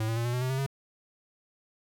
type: tone with pitch steps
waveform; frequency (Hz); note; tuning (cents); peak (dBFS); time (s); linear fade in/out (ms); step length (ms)
square; 110 / 113.49 / 117.08 / 120.79 / 124.62 / 128.57 / 132.64 / 136.84; A2 / A#2 / A#2 / B2 / B2 / C3 / C3 / C#3; 0 / -46 / +8 / -38 / +16 / -30 / +24 / -22; -28; 0-0.664; 5; 83
effects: none